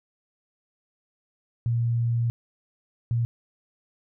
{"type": "tone bursts at uneven times", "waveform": "sine", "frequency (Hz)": 117.5, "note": "A#2", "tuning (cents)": 14, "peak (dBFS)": -21, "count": 2, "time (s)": [[1.66, 2.3], [3.11, 3.25]], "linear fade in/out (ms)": 0, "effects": []}